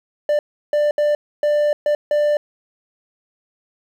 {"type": "tone bursts at uneven times", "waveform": "triangle", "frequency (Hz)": 592, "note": "D5", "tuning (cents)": 14, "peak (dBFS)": -12, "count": 6, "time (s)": [[0.29, 0.39], [0.73, 0.91], [0.98, 1.15], [1.43, 1.73], [1.86, 1.95], [2.11, 2.37]], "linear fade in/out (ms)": 2, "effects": ["9-bit"]}